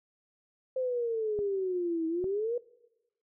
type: exponential two-way sweep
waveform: sine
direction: down then up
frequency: 523.3 to 320 to 494.1 Hz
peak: -28 dBFS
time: 0.76-2.58 s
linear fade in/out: 5 ms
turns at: 2.07 s
type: clicks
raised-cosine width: 2 ms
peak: -27 dBFS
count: 2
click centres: 1.39 / 2.242 s
effects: noise-tail reverb RT60 1.0 s tail -22 dB re dry